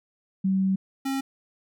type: tone pair in turn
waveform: sine / square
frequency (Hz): 191.2 / 270.4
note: G3 / C#4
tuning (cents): -43 / -43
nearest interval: tritone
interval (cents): 600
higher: second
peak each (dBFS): -20 / -26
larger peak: first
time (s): 0.44-0.76 / 1.05-1.21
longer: first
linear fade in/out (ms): 10
effects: none